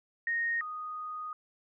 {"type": "tone pair in turn", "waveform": "sine", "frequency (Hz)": [1859, 1240.7], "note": ["A#6", "D#6"], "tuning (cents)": [-5, -5], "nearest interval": "perfect fifth", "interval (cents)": 700, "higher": "first", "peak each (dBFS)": [-28, -36], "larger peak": "first", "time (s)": [[0.27, 0.61], [0.61, 1.33]], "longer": "second", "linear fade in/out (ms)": 2, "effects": []}